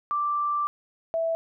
sine tone pair in turn, 1174.7 / 657.8 Hz, D6 / E5, 0 / -4 cents, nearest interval minor seventh, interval 1004 cents, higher first, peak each -23 dBFS, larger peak neither, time 0.11-0.67 / 1.14-1.35 s, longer first, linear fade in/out 0 ms, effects none

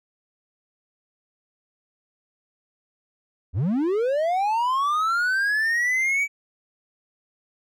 triangle linear sweep, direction up, 69.3 to 2300 Hz, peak -18 dBFS, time 3.53-6.28 s, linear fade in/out 50 ms, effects none

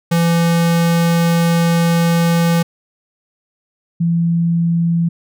square / sine tone pair in turn, 168.7 / 168.7 Hz, E3 / E3, +40 / +40 cents, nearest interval unison, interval 0 cents, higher neither, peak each -12 dBFS, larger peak neither, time 0.11-2.63 / 4-5.09 s, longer first, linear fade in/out 10 ms, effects none

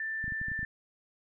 sine tone, 1774 Hz, A6, 14 cents sharp, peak -32 dBFS, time 0-0.65 s, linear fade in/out 2 ms
clicks, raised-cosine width 5 ms, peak -29 dBFS, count 8, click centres 0.242 / 0.28 / 0.322 / 0.415 / 0.484 / 0.517 / 0.592 / 0.63 s
effects none

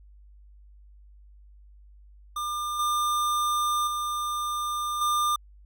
square tone with level steps, 1200 Hz, D6, 37 cents sharp, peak -29 / -24 / -28 / -23 dBFS, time 2.36-5.36 s, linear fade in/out 5 ms, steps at 2.79 / 3.87 / 5.01 s, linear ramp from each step 5 ms, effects added 50 Hz sine -49 dBFS peak until 5.65 s

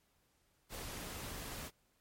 pink noise, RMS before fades -45 dBFS, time 0.69-1.71 s, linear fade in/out 50 ms, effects pink hiss -75 dBFS RMS until 2 s + MP3 64 kbps

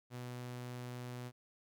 sawtooth tone, 123.47 Hz, B2, in tune, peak -39 dBFS, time 0.1-1.32 s, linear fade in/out 50 ms, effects none

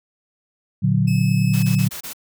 sine chord, Bb augmented, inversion none, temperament equal, 116.54 / 146.83 / 185 Hz, Bb2 / D3 / F#3, 0 / 0 / 0 cents, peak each -19 dBFS, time 0.82-1.89 s, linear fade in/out 20 ms
sawtooth tone, 2589 Hz, E7, 32 cents flat, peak -28 dBFS, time 1.07-1.85 s, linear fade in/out 10 ms
white noise bursts, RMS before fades -32 dBFS, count 5, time 1.53-2.134 s, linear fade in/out 10 ms, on 100 ms, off 26 ms
effects none

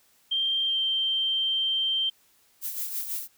sine tone with pitch glide, 3167 to 3140 Hz, G7 to G7, +17 to +2 cents, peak -23 dBFS, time 0.31-2.1 s, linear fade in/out 10 ms, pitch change -15 cents, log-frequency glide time 0.65-0.77 s
violet noise with tremolo, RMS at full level -30 dBFS, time 2.61-3.28 s, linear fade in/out 50 ms, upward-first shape sine, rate 6.1 Hz, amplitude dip 55%
effects white hiss -63 dBFS RMS until 3.37 s

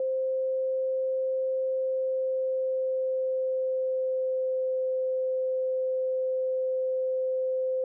sine tone with pitch glide, 523.3 to 517.9 Hz, C5 to C5, 0 to -18 cents, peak -25 dBFS, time 0-7.84 s, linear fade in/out 2 ms, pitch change -18 cents, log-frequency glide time 1.67-4.81 s, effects none

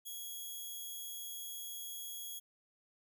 5% pulse tone, 3322 Hz, G#7, in tune, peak -34 dBFS, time 0.05-2.4 s, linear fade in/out 20 ms, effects none

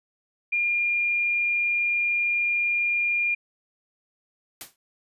sine tone, 2409 Hz, D7, 43 cents sharp, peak -21 dBFS, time 0.52-3.35 s, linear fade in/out 10 ms
white noise with exponential decay, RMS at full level -33 dBFS, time 4.61-4.76 s, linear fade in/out 1 ms, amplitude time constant 31 ms
effects resampled to 32000 Hz

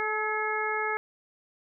harmonic tone with a mistuned harmonic, 431.2 Hz, A4, 35 cents flat, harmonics 1 / 2 / 3 / 4 / 5, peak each -33 / -33 / -33 / -33 / -33 dBFS, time 0-0.97 s, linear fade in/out 0 ms, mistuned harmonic 4, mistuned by -33 cents, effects none

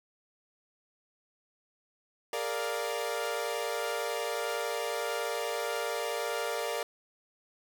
sawtooth chord, Bb dominant seventh, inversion third, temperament equal, 415.3 / 466.2 / 587.3 / 698.5 Hz, Ab4 / Bb4 / D5 / F5, 0 / 0 / 0 / 0 cents, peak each -36 / -31 / -32 / -35 dBFS, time 2.33-6.83 s, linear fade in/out 2 ms, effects none

